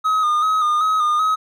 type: tone with vibrato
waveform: triangle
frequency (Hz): 1244.5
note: D#6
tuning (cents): 0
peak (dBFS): -13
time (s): 0.04-1.36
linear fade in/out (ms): 20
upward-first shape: square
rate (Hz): 2.6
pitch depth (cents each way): 38
effects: none